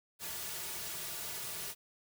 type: noise with comb filter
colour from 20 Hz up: white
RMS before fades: -41 dBFS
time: 0.19-1.75 s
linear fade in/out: 50 ms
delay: 3.8 ms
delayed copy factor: -0.8
effects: none